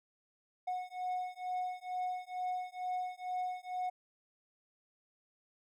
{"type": "beating tone pair", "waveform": "triangle", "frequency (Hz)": [730, 732.2], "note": ["F#5", "F#5"], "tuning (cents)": [-24, -18], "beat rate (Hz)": 2.2, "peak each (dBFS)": [-37, -37], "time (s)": [0.67, 3.9], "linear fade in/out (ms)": 10, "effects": []}